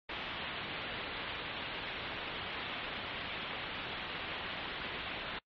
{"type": "low-pass noise", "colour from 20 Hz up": "white", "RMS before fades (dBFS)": -41, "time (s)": [0.09, 5.39], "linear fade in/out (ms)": 5, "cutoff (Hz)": 3600, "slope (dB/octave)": 48, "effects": ["noise-tail reverb RT60 0.1 s tail -26 dB re dry", "MP3 32 kbps"]}